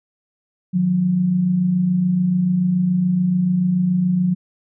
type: tone pair together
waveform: sine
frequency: 154.6 / 181.58 Hz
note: D#3 / F#3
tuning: -11 / -32 cents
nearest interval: minor third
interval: 279 cents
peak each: -25 / -15 dBFS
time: 0.73-4.35 s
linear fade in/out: 20 ms
effects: none